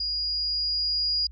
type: tone with level ramp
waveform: sine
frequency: 4871 Hz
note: D#8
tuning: 38 cents flat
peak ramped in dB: -26 to -22 dBFS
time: 0-1.27 s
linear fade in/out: 5 ms
effects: added 60 Hz sine -41 dBFS peak until 1.31 s